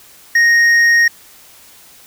sine tone with hard clipping, 1864.7 Hz, A#6, in tune, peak -9 dBFS, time 0.35-1.08 s, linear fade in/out 5 ms, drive 5 dB, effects white hiss -43 dBFS RMS until 2.06 s

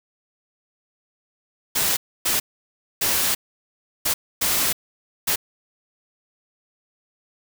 white noise bursts at uneven times, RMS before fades -21 dBFS, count 6, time 1.75-1.97 / 2.25-2.4 / 3.01-3.35 / 4.05-4.14 / 4.41-4.73 / 5.27-5.36 s, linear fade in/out 10 ms, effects none

